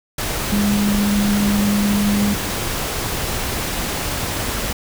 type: tone in noise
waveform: sine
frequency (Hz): 204.6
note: G#3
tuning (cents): -26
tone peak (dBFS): -15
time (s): 0.52-2.34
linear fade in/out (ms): 5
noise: pink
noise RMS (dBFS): -23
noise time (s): 0.18-4.73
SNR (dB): +5
effects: none